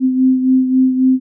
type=beating tone pair; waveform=sine; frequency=258.6 / 262.3 Hz; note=C4 / C4; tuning=-20 / +4 cents; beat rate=3.7 Hz; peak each=-10 / -18 dBFS; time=0-1.2 s; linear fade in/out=50 ms; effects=none